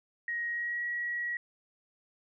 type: tone with pitch glide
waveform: sine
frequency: 1885 to 1915.7 Hz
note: A#6 to A#6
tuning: +19 to +47 cents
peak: -31 dBFS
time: 0.28-1.37 s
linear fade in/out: 2 ms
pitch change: +28 cents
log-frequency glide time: 0.48-0.84 s
effects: none